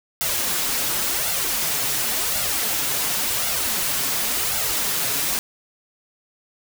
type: noise with flanger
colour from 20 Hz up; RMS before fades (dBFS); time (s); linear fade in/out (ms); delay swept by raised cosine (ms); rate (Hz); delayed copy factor
white; -23; 0.21-5.39; 0; 1.4 to 7.4; 0.92; +0.6
effects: none